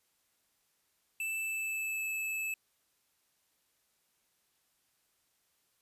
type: tone with pitch glide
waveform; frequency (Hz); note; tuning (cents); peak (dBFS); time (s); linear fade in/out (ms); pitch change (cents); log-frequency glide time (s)
square; 2644 to 2612; E7 to E7; +5 to -17; -34; 1.2-2.54; 2; -22; 1.37-2.05
effects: white hiss -75 dBFS RMS until 5.81 s + resampled to 32000 Hz